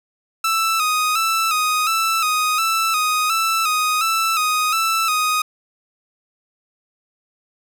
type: tone with vibrato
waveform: sawtooth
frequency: 1285 Hz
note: E6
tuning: 45 cents flat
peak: -13 dBFS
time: 0.44-5.42 s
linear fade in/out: 5 ms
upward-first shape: square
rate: 1.4 Hz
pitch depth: 52 cents each way
effects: none